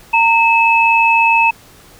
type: tone pair together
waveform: sine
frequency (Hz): 918.2 / 2597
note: A#5 / E7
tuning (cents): -26 / -26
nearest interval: octave + tritone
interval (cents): 1800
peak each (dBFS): -11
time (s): 0.13-1.51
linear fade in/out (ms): 10
effects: pink hiss -43 dBFS RMS until 1.99 s